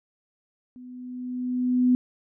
sine tone with level ramp, 250 Hz, B3, 21 cents sharp, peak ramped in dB -41 to -15 dBFS, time 0.76-1.95 s, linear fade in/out 0 ms, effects none

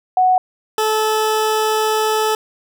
sine / 20% pulse tone pair in turn, 740 / 434.2 Hz, F#5 / A4, 0 / -23 cents, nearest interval major sixth, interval 923 cents, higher first, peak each -10 dBFS, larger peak neither, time 0.17-0.38 / 0.78-2.35 s, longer second, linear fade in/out 2 ms, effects none

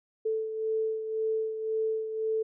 sine beating tone pair, 440 / 441.9 Hz, A4 / A4, 0 / +7 cents, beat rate 1.9 Hz, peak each -28 / -36 dBFS, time 0.25-2.43 s, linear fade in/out 10 ms, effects none

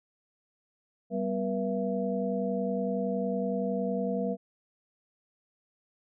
sine tone cluster, 195.1 / 245.9 / 479.9 / 669 Hz, G3 / B3 / B4 / E5, -8 / -7 / -50 / +25 cents, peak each -31 / -35 / -32 / -35 dBFS, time 1.1-4.37 s, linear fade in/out 50 ms, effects none

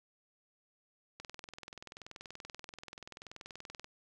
click train, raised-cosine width 0.2 ms, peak -29 dBFS, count 56, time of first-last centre 1.2-3.844 s, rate 20.8 Hz, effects none

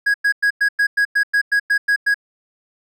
triangle tone bursts, 1654 Hz, G#6, 8 cents flat, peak -11 dBFS, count 12, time 0.06-2.144 s, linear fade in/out 10 ms, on 82 ms, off 100 ms, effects none

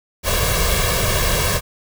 pink noise with comb filter, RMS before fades -18 dBFS, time 0.23-1.61 s, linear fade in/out 50 ms, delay 1.8 ms, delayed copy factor +0.85, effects none

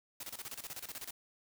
white noise with tremolo, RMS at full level -43 dBFS, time 0.2-1.11 s, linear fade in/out 5 ms, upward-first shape square, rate 16 Hz, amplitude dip 80%, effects none

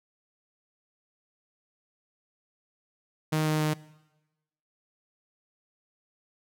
sawtooth tone with pitch steps, 155.56 / 154.49 / 153.42 Hz, D#3 / D#3 / D#3, 0 / -12 / -24 cents, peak -20 dBFS, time 3.32-3.74 s, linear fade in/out 10 ms, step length 140 ms, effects noise-tail reverb RT60 1.0 s tail -20 dB re dry

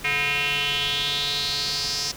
square tone with band-pass filter sweep, 143.5 Hz, D3, 40 cents flat, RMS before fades -25 dBFS, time 0.04-2.12 s, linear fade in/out 10 ms, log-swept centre 2300 to 5400 Hz, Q 5, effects pink hiss -40 dBFS RMS until 2.16 s

